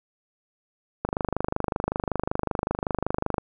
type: click train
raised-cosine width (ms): 1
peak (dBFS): -10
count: 60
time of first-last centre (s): 1.05-3.382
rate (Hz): 25.3
effects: none